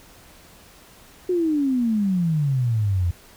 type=exponential sweep; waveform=sine; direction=down; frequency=370 to 83.9 Hz; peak=-18 dBFS; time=1.29-3.11 s; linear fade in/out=5 ms; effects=pink hiss -49 dBFS RMS until 3.36 s